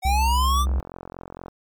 square linear sweep, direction up, 740 to 1200 Hz, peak -21 dBFS, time 0.02-0.66 s, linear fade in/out 50 ms
triangle tone with vibrato, 65.41 Hz, C2, in tune, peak -17 dBFS, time 0.05-0.8 s, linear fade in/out 0 ms, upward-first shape triangle, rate 20 Hz, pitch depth 100 cents each way
click train, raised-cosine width 1 ms, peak -22 dBFS, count 37, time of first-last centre 0.67-1.483 s, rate 44.3 Hz
effects MP3 96 kbps

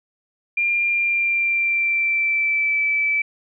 sine tone with pitch glide, 2395 to 2312 Hz, D7 to D7, +33 to -28 cents, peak -17 dBFS, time 0.57-3.22 s, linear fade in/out 5 ms, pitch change -61 cents, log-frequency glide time 0.89-2.8 s, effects none

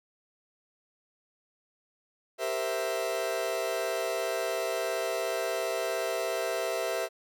40% pulse chord, C dominant seventh, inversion second, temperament equal, 392 / 466.2 / 523.3 / 659.3 Hz, G4 / Bb4 / C5 / E5, 0 / 0 / 0 / 0 cents, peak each -36 / -35 / -35 / -31 dBFS, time 2.38-7.09 s, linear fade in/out 50 ms, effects none

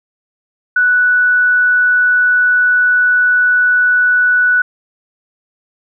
sine tone, 1480 Hz, F#6, in tune, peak -8 dBFS, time 0.76-4.62 s, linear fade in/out 5 ms, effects none

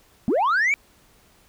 sine linear sweep, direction up, 190 to 2349 Hz, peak -15 dBFS, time 0.28-0.74 s, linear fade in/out 0 ms, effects tanh soft clip ceiling -16 dBFS + pink hiss -57 dBFS RMS until 1.48 s

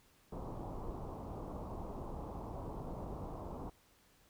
pink low-pass noise, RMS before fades -44 dBFS, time 0.32-3.7 s, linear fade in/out 5 ms, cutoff 1100 Hz, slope 48 dB/octave, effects pink hiss -68 dBFS RMS until 4.29 s

